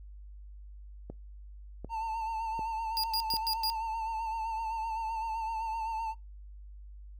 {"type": "click train", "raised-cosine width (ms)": 2, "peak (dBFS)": -27, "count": 4, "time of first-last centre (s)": [1.1, 3.339], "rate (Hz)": 1.34}
{"type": "tone with vibrato", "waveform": "triangle", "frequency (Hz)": 895, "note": "A5", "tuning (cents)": 29, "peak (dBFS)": -30, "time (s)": [1.89, 6.15], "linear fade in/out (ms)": 50, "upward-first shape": "sine", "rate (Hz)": 7.8, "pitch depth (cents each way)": 42}
{"type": "tone bursts", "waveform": "45% pulse", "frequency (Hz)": 4848, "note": "D#8", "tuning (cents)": -46, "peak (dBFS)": -28, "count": 5, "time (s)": [2.97, 3.7], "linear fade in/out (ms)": 0, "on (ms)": 66, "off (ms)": 100}
{"effects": ["noise-tail reverb RT60 0.2 s tail -24 dB re dry", "added 50 Hz sine -45 dBFS peak until 7.19 s"]}